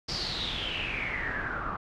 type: noise with low-pass filter sweep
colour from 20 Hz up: pink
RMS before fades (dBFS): -33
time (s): 0.08-1.77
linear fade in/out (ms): 10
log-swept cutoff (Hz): 5100 to 1200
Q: 9.2
effects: none